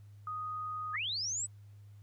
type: tone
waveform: sine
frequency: 1244.5 Hz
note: D#6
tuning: in tune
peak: -36 dBFS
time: 0.27-0.96 s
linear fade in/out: 2 ms
type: linear sweep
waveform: sine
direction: up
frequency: 1573 to 8120 Hz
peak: -33 dBFS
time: 0.93-1.47 s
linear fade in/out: 20 ms
effects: added 102 Hz sine -51 dBFS peak until 2.02 s + pink hiss -73 dBFS RMS until 2.02 s